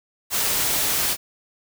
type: noise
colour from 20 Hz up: white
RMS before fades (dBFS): -22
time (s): 0.3-1.17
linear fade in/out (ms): 50
effects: none